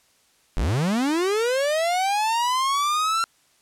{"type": "linear sweep", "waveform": "45% pulse", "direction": "up", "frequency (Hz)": [34.24, 1365], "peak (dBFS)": -20, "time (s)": [0.57, 3.24], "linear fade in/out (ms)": 0, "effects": ["white hiss -61 dBFS RMS until 3.61 s", "low-pass 10000 Hz 12 dB/octave"]}